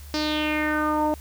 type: tone with low-pass filter sweep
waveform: sawtooth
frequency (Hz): 304.4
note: D#4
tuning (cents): -38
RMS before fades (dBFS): -24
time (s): 0.14-1.14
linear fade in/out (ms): 0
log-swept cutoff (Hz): 5100 to 750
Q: 4.6
effects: added 72 Hz sine -39 dBFS peak until 1.2 s + white hiss -49 dBFS RMS until 1.2 s